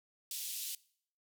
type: band-pass noise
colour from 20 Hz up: white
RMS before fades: -41 dBFS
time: 0.31-0.75 s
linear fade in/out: 2 ms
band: 2900 to 16000 Hz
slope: 24 dB/octave
effects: noise-tail reverb RT60 0.6 s tail -22 dB re dry